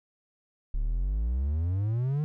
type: exponential sweep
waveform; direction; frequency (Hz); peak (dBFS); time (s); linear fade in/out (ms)
triangle; up; 33.98 to 155.56; -23; 0.74-2.24; 0
effects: none